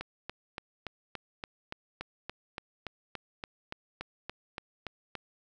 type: click train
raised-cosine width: 0.3 ms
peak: -21 dBFS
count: 19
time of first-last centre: 0.01-5.153 s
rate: 3.5 Hz
effects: none